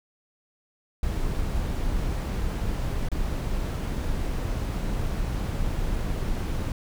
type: noise with dropouts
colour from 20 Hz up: brown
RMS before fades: -27 dBFS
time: 1.03-6.72 s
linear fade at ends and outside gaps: 2 ms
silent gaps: 3.087-3.116 s
effects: none